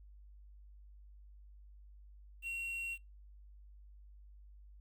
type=tone with quantisation; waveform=triangle; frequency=2737 Hz; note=F7; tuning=36 cents flat; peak=-36 dBFS; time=2.42-2.98 s; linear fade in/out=50 ms; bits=10; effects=noise-tail reverb RT60 0.2 s tail -25 dB re dry + added 50 Hz sine -54 dBFS peak until 4.8 s